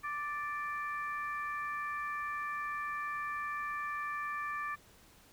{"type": "harmonic tone", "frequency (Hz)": 587.3, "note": "D5", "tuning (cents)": 0, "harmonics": [2, 3, 4], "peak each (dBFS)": [-37, -40, -46], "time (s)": [0.03, 4.76], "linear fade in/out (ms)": 20, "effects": ["pink hiss -61 dBFS RMS until 5.32 s"]}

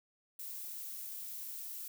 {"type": "noise", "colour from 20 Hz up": "violet", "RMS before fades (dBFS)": -44, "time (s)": [0.39, 1.88], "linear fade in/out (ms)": 5, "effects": []}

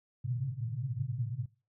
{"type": "band-pass noise", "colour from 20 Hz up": "pink", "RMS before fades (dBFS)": -35, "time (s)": [0.24, 1.46], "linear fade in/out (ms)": 20, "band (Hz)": [110, 140], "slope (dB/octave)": 96, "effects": ["noise-tail reverb RT60 0.3 s tail -20 dB re dry"]}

